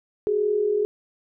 sine tone pair together, 378.4 / 419.7 Hz, F#4 / G#4, +39 / +18 cents, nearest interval major second, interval 179 cents, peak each -27 / -20 dBFS, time 0.27-0.85 s, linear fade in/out 0 ms, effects none

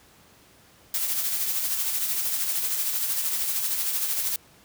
blue noise with tremolo, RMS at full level -25 dBFS, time 0.94-4.36 s, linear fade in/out 2 ms, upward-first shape sine, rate 13 Hz, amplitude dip 40%, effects pink hiss -55 dBFS RMS until 4.64 s + high-pass 60 Hz 12 dB/octave

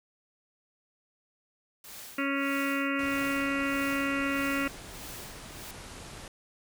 white noise with tremolo, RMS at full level -44 dBFS, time 1.84-5.71 s, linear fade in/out 2 ms, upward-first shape sine, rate 1.6 Hz, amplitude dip 90%
harmonic tone, 277.2 Hz, C#4, in tune, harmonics 1 / 2 / 4 / 5 / 6 / 7 / 8 / 9 / 10, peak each -30 / -37 / -39 / -35 / -44 / -36 / -40 / -39 / -39 dBFS, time 2.18-4.68 s, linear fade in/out 5 ms
pink low-pass noise, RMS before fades -45 dBFS, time 2.99-6.28 s, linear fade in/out 2 ms, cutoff 11000 Hz, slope 48 dB/octave
effects none

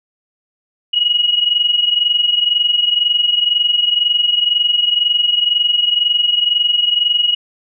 sine tone pair together, 2895 / 2917 Hz, F#7 / F#7, -38 / -25 cents, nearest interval unison, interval 13 cents, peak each -13 / -17 dBFS, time 0.93-7.35 s, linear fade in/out 10 ms, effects none

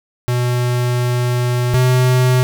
square tone pair in turn, 122.9 / 126.94 Hz, B2 / B2, -8 / +48 cents, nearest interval minor second, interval 56 cents, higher second, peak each -15 / -11 dBFS, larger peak second, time 0.28-1.74 / 1.74-2.43 s, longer first, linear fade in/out 0 ms, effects none

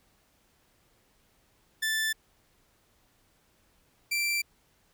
sawtooth tone pair in turn, 1760 / 2349 Hz, A6 / D7, 0 / 0 cents, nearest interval perfect fourth, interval 500 cents, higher second, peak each -23 dBFS, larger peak neither, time 1.82-2.13 / 4.11-4.42 s, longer neither, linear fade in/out 10 ms, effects pink hiss -67 dBFS RMS until 4.93 s

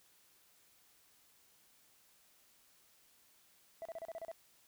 sine tone bursts, 659.3 Hz, E5, in tune, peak -39 dBFS, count 8, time 3.82-4.315 s, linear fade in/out 0 ms, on 33 ms, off 33 ms, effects tanh soft clip ceiling -40 dBFS + white hiss -68 dBFS RMS until 4.67 s

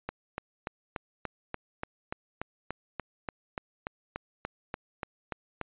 click train, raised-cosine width 0.5 ms, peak -18 dBFS, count 20, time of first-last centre 0.09-5.613 s, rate 3.44 Hz, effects resampled to 8000 Hz

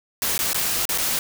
white noise with dropouts, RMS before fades -23 dBFS, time 0.22-1.19 s, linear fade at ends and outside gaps 1 ms, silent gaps 0.379-0.39 / 0.532-0.545 / 0.854-0.891 / 0.977-0.983 s, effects none

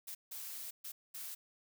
blue noise bursts at uneven times, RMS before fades -45 dBFS, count 4, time 0.07-0.15 / 0.31-0.71 / 0.84-0.92 / 1.14-1.35 s, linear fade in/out 10 ms, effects none

